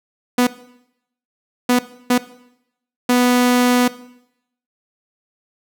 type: tone bursts at uneven times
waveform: sawtooth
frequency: 246.9 Hz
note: B3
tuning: in tune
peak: -8 dBFS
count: 4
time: 0.38-0.47 / 1.69-1.79 / 2.1-2.18 / 3.09-3.88 s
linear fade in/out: 5 ms
effects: noise-tail reverb RT60 0.8 s tail -17 dB re dry